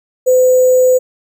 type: tone with sample-and-hold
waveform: sine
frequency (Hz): 509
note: C5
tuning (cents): -48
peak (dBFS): -6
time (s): 0.26-0.99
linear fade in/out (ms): 20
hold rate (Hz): 7350
effects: none